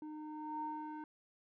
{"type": "tone with low-pass filter sweep", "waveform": "square", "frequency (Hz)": 306.2, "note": "D#4", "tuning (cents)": -28, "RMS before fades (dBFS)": -44, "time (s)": [0.02, 1.04], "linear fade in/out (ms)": 2, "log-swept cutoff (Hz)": [640, 1200], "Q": 7.3, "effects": []}